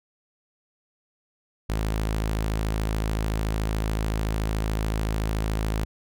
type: tone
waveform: sawtooth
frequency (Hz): 53.7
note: A1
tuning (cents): -41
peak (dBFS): -20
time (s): 1.69-5.85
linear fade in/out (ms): 10
effects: none